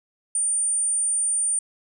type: tone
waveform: sine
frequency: 9040 Hz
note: C#9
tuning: 33 cents sharp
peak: -20 dBFS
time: 0.35-1.59 s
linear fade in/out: 2 ms
effects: none